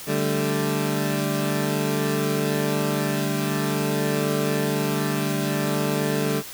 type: chord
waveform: 20% pulse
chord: D suspended fourth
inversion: none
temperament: equal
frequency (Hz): 146.83 / 196 / 220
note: D3 / G3 / A3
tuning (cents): 0 / 0 / 0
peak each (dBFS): -20 / -22 / -23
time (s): 0.06-6.43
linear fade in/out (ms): 50
effects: white hiss -38 dBFS RMS until 6.53 s